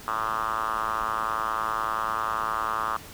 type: tone with band-pass filter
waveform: 5% pulse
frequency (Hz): 110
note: A2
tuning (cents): 0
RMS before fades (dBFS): -28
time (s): 0.08-2.97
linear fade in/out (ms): 0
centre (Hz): 1200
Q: 4.9
effects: pink hiss -44 dBFS RMS until 3.13 s